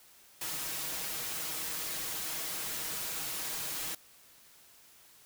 white noise with comb filter, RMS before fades -37 dBFS, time 0.41-3.95 s, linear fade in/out 5 ms, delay 6.3 ms, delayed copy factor +0.65, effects white hiss -59 dBFS RMS until 5.25 s

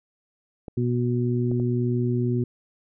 clicks, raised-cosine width 2 ms, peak -22 dBFS, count 3, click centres 0.682 / 1.515 / 1.599 s
harmonic tone, 121.8 Hz, B2, 24 cents flat, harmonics 1 / 2 / 3, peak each -23 / -26 / -28 dBFS, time 0.77-2.44 s, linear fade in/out 5 ms
effects none

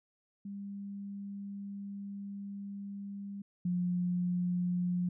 sine tone pair in turn, 200 / 178.18 Hz, G3 / F3, +35 / +35 cents, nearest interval major second, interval 200 cents, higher first, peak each -39 / -29 dBFS, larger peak second, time 0.45-3.42 / 3.65-5.09 s, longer first, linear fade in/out 5 ms, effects none

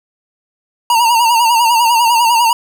square tone with vibrato, 932.3 Hz, A#5, in tune, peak -9 dBFS, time 0.9-2.53 s, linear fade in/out 2 ms, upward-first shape sine, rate 10 Hz, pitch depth 71 cents each way, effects none

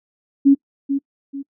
sine tone with echo, 277.2 Hz, C#4, in tune, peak -7 dBFS, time 0.45-0.55 s, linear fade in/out 20 ms, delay 440 ms, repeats 2, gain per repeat -9 dB, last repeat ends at 1.43 s, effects noise-tail reverb RT60 0.1 s tail -24 dB re dry

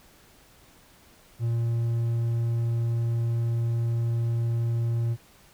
triangle tone, 116.54 Hz, A#2, in tune, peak -21 dBFS, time 1.39-5.17 s, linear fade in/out 50 ms, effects pink hiss -56 dBFS RMS until 5.53 s

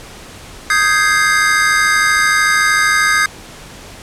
square chord, Ab major seventh, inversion second, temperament equal, 1244.5 / 1568 / 1661.2 / 2093 Hz, Eb6 / G6 / Ab6 / C7, 0 / 0 / 0 / 0 cents, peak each -17 dBFS, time 0.7-3.26 s, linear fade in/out 2 ms, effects pink hiss -35 dBFS RMS until 4.02 s + low-pass 10000 Hz 12 dB/octave

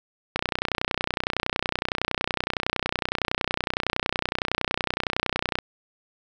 click train, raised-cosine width 0.3 ms, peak -7 dBFS, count 162, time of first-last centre 0.36-5.587 s, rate 30.8 Hz, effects none

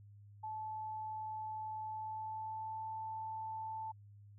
sine tone with pitch glide, 869 to 881.1 Hz, A5 to A5, -22 to +2 cents, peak -40 dBFS, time 0.43-3.92 s, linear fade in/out 10 ms, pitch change +24 cents, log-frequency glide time 1.84-2.88 s, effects added 102 Hz sine -55 dBFS peak until 4.38 s

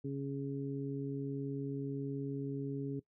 harmonic tone, 138.59 Hz, C#3, in tune, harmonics 1 / 2 / 3, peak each -39 / -39 / -43 dBFS, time 0.04-3 s, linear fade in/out 10 ms, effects noise-tail reverb RT60 0.1 s tail -19 dB re dry

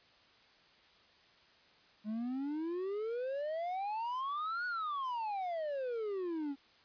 triangle exponential two-way sweep, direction up then down, 207.5 to 1480 to 270.6 Hz, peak -33 dBFS, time 2.04-6.56 s, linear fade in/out 50 ms, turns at 4.66 s, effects white hiss -64 dBFS RMS until 6.84 s + resampled to 11025 Hz

